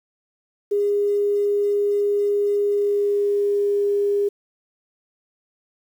sine tone with pitch glide, 408.3 to 405.7 Hz, G#4 to G#4, -29 to -41 cents, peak -17 dBFS, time 0.71-4.29 s, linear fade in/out 10 ms, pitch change -12 cents, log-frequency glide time 2.69-3.92 s, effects 8-bit

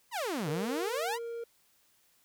sawtooth exponential two-way sweep, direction down then up, 1046.5 to 138.59 to 1046.5 Hz, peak -28 dBFS, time 0.11-1.19 s, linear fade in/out 50 ms, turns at 0.49 s
triangle tone, 466.2 Hz, A#4, in tune, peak -34 dBFS, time 0.46-1.44 s, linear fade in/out 5 ms
effects white hiss -68 dBFS RMS until 2.24 s

